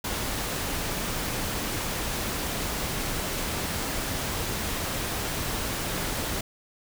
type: noise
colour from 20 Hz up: pink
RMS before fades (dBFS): -30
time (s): 0.04-6.41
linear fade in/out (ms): 5
effects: none